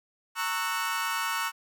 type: chord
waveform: 30% pulse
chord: F# dominant seventh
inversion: first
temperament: equal with one note detuned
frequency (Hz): 916.8 / 1108.7 / 1318.5 / 1480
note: A#5 / C#6 / E6 / F#6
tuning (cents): -29 / 0 / 0 / 0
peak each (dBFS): -31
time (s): 0.35-1.52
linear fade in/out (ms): 50
effects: none